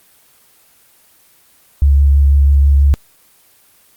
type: tone with vibrato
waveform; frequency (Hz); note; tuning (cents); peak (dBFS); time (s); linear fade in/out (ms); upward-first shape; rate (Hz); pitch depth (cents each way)
sine; 70.2; C#2; +22; -6; 1.82-2.94; 0; triangle; 6.1; 20
effects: white hiss -50 dBFS RMS until 3.96 s + Opus 24 kbps